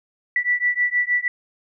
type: beating tone pair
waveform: sine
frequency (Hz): 1959 / 1965.4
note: B6 / B6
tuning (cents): -15 / -9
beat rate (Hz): 6.4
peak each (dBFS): -21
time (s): 0.36-1.28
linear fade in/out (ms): 2
effects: none